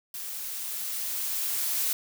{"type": "noise with level ramp", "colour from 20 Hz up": "blue", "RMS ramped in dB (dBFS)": [-37, -27], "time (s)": [0.14, 1.93], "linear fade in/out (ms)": 2, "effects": []}